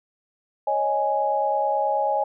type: chord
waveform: sine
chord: C# suspended second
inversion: none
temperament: just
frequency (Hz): 554.4 / 623.7 / 831.5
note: C#5 / D#5 / G#5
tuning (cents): 0 / +4 / +2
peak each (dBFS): -26 / -26 / -22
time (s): 0.67-2.24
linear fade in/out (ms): 5
effects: none